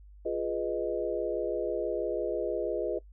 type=chord; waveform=sine; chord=F half-diminished seventh; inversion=none; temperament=equal; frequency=349.2 / 415.3 / 493.9 / 622.3 Hz; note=F4 / Ab4 / Cb5 / Eb5; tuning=0 / 0 / 0 / 0 cents; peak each=-34 dBFS; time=0.25-2.99 s; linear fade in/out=10 ms; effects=noise-tail reverb RT60 0.1 s tail -21 dB re dry + added 50 Hz sine -49 dBFS peak until 3.12 s

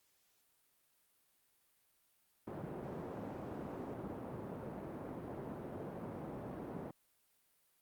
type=band-pass noise; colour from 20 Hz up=pink; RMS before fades=-45 dBFS; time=2.47-6.91 s; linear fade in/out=2 ms; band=150 to 690 Hz; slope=12 dB/octave; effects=white hiss -75 dBFS RMS until 7.81 s + Opus 48 kbps

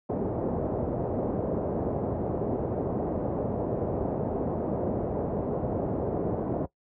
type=low-pass noise; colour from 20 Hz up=white; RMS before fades=-29 dBFS; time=0.09-6.66 s; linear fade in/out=10 ms; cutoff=610 Hz; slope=24 dB/octave; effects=noise-tail reverb RT60 0.1 s tail -18 dB re dry + high-pass 60 Hz 12 dB/octave

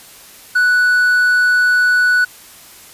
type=tone; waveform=triangle; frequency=1480 Hz; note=F#6; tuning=in tune; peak=-8 dBFS; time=0.55-2.25 s; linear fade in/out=10 ms; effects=white hiss -40 dBFS RMS until 2.93 s + resampled to 32000 Hz

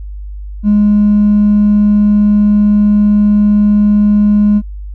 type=tone with hard clipping; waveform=sine; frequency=207.7 Hz; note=G#3; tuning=in tune; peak=-6 dBFS; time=0.63-4.62 s; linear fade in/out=50 ms; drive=1 dB; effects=added 50 Hz sine -22 dBFS peak until 4.94 s

